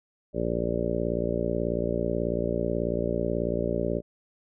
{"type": "harmonic tone", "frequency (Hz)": 58.27, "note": "A#1", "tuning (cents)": 0, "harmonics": [1, 2, 3, 4, 5, 6, 7, 8, 9, 10], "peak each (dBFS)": [-35, -36, -33, -34, -37, -34, -32, -35, -36, -32], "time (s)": [0.33, 4.02], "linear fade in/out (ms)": 50, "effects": []}